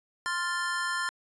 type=chord; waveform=square; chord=F major; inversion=second; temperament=equal; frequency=1046.5 / 1396.9 / 1760 Hz; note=C6 / F6 / A6; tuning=0 / 0 / 0 cents; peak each=-34 / -34 / -33 dBFS; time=0.26-1.09 s; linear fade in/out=0 ms; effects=resampled to 22050 Hz